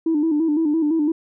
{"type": "tone with vibrato", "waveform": "sine", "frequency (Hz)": 311.1, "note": "D#4", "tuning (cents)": 0, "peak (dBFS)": -15, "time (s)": [0.06, 1.12], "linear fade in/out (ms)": 5, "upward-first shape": "square", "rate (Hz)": 5.9, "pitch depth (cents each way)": 81, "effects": ["tanh soft clip ceiling -12 dBFS"]}